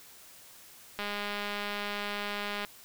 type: click train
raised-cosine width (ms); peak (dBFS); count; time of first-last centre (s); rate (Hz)
0.3; -19; 341; 0.99-2.649; 205
effects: white hiss -53 dBFS RMS until 2.84 s